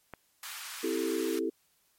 click, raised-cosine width 0.5 ms, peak -26 dBFS, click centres 0.137 s
pink high-pass noise, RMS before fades -42 dBFS, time 0.43-1.39 s, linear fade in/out 2 ms, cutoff 1100 Hz, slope 24 dB/octave
sine chord, A minor seventh, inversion first, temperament equal, 261.6 / 329.6 / 392 / 440 Hz, C4 / E4 / G4 / A4, 0 / 0 / 0 / 0 cents, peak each -37 / -32 / -34 / -34 dBFS, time 0.83-1.5 s, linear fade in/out 10 ms
effects white hiss -70 dBFS RMS until 1.98 s + MP3 64 kbps

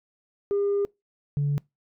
sine tone pair in turn, 403.1 / 143.63 Hz, G4 / D3, +48 / -38 cents, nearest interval octave + tritone, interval 1786 cents, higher first, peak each -20 dBFS, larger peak neither, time 0.51-0.85 / 1.37-1.58 s, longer first, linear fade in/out 0 ms, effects noise-tail reverb RT60 0.2 s tail -25 dB re dry + tanh soft clip ceiling -19 dBFS

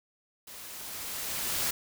white noise with level ramp, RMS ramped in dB -46 to -29 dBFS, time 0.47-1.71 s, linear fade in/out 5 ms, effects none

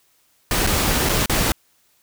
pink noise with dropouts, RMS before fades -19 dBFS, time 0.51-1.52 s, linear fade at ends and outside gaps 1 ms, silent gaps 0.666-0.672 / 1.089-1.093 / 1.259-1.296 s, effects white hiss -61 dBFS RMS until 2.02 s

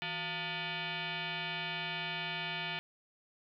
sine tone with frequency modulation, 370.2 Hz, F#4, 1 cent sharp, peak -35 dBFS, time 0.02-2.79 s, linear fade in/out 0 ms, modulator 532 Hz, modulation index 6, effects none

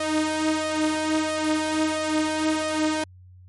sawtooth tone with flanger, 311.1 Hz, D#4, in tune, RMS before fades -24 dBFS, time 0-3.04 s, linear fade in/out 5 ms, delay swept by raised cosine 1.6 to 4.5 ms, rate 1.5 Hz, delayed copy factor +0.6, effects added 91 Hz sine -45 dBFS peak until 3.48 s + MP3 48 kbps

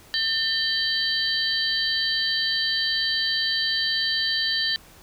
sine tone cluster, 1798 / 3132 / 3973 / 4579 Hz, A6 / G7 / B7 / D8, +37 / -2 / +10 / -45 cents, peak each -27 dBFS, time 0.14-4.76 s, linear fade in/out 0 ms, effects pink hiss -50 dBFS RMS until 5.02 s

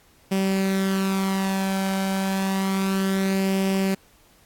sawtooth tone with flanger, 192.7 Hz, G3, 29 cents flat, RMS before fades -23 dBFS, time 0.31-3.95 s, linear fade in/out 10 ms, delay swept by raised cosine 0.37 to 1.31 ms, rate 0.3 Hz, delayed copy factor +0.5, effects pink hiss -57 dBFS RMS until 4.45 s + AAC 64 kbps

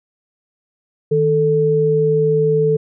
sine tone pair together, 155.56 / 440 Hz, D#3 / A4, 0 / 0 cents, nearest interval octave + tritone, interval 1800 cents, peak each -18 / -13 dBFS, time 1.11-2.77 s, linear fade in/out 10 ms, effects none

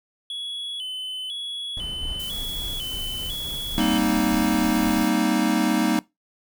triangle tone with vibrato, 3194 Hz, G7, 32 cents sharp, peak -27 dBFS, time 0.3-3.98 s, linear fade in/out 2 ms, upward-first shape square, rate 1 Hz, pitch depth 90 cents each way
brown noise with tremolo, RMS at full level -34 dBFS, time 1.77-5.06 s, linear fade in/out 2 ms, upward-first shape triangle, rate 3.6 Hz, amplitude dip 35%
blue noise, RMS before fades -38 dBFS, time 2.19-5.09 s, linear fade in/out 10 ms
square chord, C minor seventh, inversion second, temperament equal, 196 / 233.1 / 261.6 / 311.1 Hz, G3 / Bb3 / C4 / Eb4, 0 / 0 / 0 / 0 cents, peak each -27 / -24 / -28 / -24 dBFS, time 3.78-5.99 s, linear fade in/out 0 ms
effects noise-tail reverb RT60 0.2 s tail -22 dB re dry

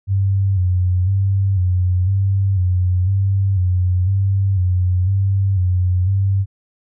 sine tone with vibrato, 94.2 Hz, F#2, 32 cents sharp, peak -13 dBFS, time 0.07-6.46 s, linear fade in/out 50 ms, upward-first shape square, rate 1 Hz, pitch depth 62 cents each way, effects none

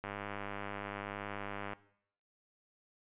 click train, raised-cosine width 0.5 ms, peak -25 dBFS, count 172, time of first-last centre 0.04-1.733 s, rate 101 Hz, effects noise-tail reverb RT60 0.7 s tail -19 dB re dry + resampled to 8000 Hz

